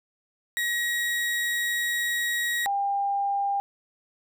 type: tone pair in turn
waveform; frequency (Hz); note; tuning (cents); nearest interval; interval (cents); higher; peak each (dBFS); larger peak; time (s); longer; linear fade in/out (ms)
35% pulse / sine; 1901 / 799.3; A#6 / G5; +33 / +33; octave + minor third; 1500; first; -23; neither; 0.57-2.66 / 2.66-3.6; first; 0
effects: none